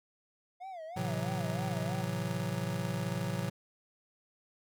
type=tone with vibrato; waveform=triangle; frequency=698.5 Hz; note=F5; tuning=in tune; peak=-39 dBFS; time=0.6-2.03 s; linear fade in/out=20 ms; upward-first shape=sine; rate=3.1 Hz; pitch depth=180 cents each way
type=chord; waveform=square; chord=F# half-diminished seventh; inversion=first; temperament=just; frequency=111 / 133.2 / 166.5 / 185 Hz; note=A2 / C3 / E3 / F#3; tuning=+16 / +31 / +18 / 0 cents; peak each=-39 dBFS; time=0.96-3.5 s; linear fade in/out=10 ms
effects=none